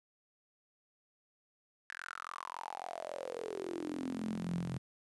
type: tone with high-pass filter sweep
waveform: sawtooth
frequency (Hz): 43.65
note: F1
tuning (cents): 0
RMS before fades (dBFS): -41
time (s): 1.89-4.78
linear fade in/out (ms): 10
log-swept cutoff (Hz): 1700 to 140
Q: 8.3
effects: resampled to 24000 Hz + 11-bit